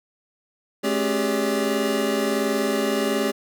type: tone cluster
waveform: square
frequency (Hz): 214.3 / 270.8 / 387.3 / 408.7 / 572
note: A3 / C#4 / G4 / G#4 / D5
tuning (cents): -45 / -40 / -21 / -28 / -46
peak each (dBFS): -28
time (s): 0.83-3.32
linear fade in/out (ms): 20
effects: none